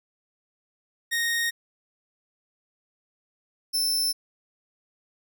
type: tone pair in turn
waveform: sawtooth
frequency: 1861 / 5317 Hz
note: A#6 / E8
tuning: -3 / +14 cents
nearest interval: octave + tritone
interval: 1817 cents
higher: second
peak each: -20 dBFS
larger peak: neither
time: 1.11-1.51 / 3.73-4.13 s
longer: neither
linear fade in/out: 20 ms
effects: none